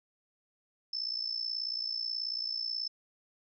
sine tone with amplitude modulation, 5274 Hz, E8, in tune, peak -29 dBFS, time 0.93-2.88 s, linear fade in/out 5 ms, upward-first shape sine, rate 58.4 Hz, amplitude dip 80%, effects none

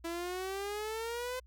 sawtooth exponential sweep, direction up, 331.3 to 513 Hz, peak -32 dBFS, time 0.04-1.4 s, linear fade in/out 10 ms, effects added 60 Hz sine -55 dBFS peak until 1.46 s

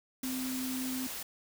sine tone in noise, 258 Hz, C4, 24 cents flat, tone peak -34 dBFS, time 0.23-1.07 s, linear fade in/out 5 ms, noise white, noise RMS -40 dBFS, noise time 0.23-1.23 s, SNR +3 dB, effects none

